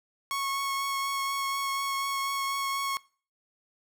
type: tone with vibrato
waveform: sawtooth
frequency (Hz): 1100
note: C#6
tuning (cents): -14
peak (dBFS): -25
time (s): 0.31-2.97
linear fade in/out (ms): 0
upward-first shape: triangle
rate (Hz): 4.1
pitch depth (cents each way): 13
effects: noise-tail reverb RT60 0.4 s tail -22 dB re dry